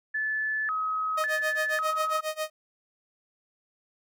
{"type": "tone with vibrato", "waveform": "sine", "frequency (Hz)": 1486, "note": "F#6", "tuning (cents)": 7, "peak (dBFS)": -26, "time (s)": [0.14, 2.21], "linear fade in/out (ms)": 10, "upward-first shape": "square", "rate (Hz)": 0.91, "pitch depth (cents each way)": 270}
{"type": "tone with tremolo", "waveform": "sawtooth", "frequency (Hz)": 622.3, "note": "D#5", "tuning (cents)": 0, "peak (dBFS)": -23, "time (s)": [1.17, 2.5], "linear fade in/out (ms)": 10, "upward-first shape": "sine", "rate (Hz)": 7.4, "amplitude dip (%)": 95}
{"effects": []}